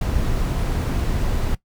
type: noise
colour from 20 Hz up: brown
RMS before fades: -21 dBFS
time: 0.01-1.55 s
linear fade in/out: 5 ms
effects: noise-tail reverb RT60 0.1 s tail -18 dB re dry